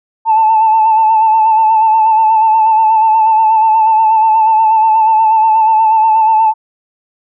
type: tone with vibrato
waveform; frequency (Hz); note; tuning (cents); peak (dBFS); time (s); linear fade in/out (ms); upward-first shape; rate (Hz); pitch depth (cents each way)
sine; 880; A5; 0; -5; 0.25-6.54; 50; sine; 8.3; 39
effects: tanh soft clip ceiling -1 dBFS